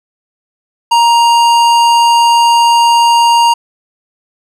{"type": "tone with hard clipping", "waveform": "sine", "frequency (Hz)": 937, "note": "A#5", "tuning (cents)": 9, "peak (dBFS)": -7, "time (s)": [0.91, 3.54], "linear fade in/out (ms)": 10, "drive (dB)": 15, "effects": []}